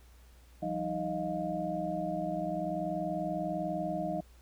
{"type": "tone cluster", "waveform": "sine", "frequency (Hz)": [169.8, 190.2, 310.8, 624, 705], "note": ["F3", "F#3", "D#4", "D#5", "F5"], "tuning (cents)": [-48, 48, -2, 5, 16], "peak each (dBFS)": [-39, -40, -38, -36, -37], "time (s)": [0.62, 4.21], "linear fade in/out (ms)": 10, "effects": ["added 60 Hz sine -55 dBFS peak until 4.41 s", "pink hiss -64 dBFS RMS until 4.41 s"]}